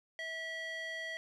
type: tone with band-pass filter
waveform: square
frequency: 650 Hz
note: E5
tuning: 24 cents flat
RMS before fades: -41 dBFS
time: 0.19-1.17 s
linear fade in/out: 0 ms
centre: 2300 Hz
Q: 2.6
effects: none